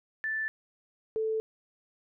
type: tone pair in turn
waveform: sine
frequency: 1760 / 440 Hz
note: A6 / A4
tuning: 0 / 0 cents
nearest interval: 2 octaves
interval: 2400 cents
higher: first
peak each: -29 / -27 dBFS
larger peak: second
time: 0.24-0.48 / 1.16-1.4 s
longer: neither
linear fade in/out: 0 ms
effects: none